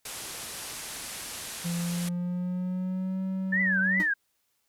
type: low-pass noise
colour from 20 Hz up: white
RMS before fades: -39 dBFS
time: 0.05-2.09 s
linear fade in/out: 5 ms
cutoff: 12000 Hz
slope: 48 dB/octave
type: tone with pitch glide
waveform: triangle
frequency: 171.6 to 189.31 Hz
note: F3 to F#3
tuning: -30 to +40 cents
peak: -26 dBFS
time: 1.64-4.03 s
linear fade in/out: 20 ms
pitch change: +170 cents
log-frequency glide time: 1.78-3.22 s
type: tone with vibrato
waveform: sine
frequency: 1740 Hz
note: A6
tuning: 20 cents flat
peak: -23 dBFS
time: 3.52-4.14 s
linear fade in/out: 10 ms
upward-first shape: triangle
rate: 2.7 Hz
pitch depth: 260 cents each way
type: tone with exponential decay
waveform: 45% pulse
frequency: 307.4 Hz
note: D#4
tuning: 21 cents flat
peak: -29 dBFS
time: 4-4.14 s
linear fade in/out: 0 ms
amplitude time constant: 29 ms
effects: white hiss -74 dBFS RMS until 4.68 s